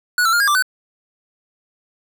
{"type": "tone with pitch steps", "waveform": "square", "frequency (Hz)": [1465, 1336, 1412, 1628, 1177, 1508], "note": ["F#6", "E6", "F6", "G#6", "D6", "F#6"], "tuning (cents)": [-18, 23, 19, -35, 3, 32], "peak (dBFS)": -14, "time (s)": [0.18, 0.624], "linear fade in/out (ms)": 2, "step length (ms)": 74, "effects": ["8-bit"]}